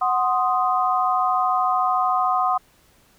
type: chord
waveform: sine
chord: C diminished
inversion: second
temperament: equal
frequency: 740 / 1046.5 / 1244.5 Hz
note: Gb5 / C6 / Eb6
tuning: 0 / 0 / 0 cents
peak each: -21 / -23 / -22 dBFS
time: 0.01-2.58 s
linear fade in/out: 10 ms
effects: pink hiss -57 dBFS RMS until 3.18 s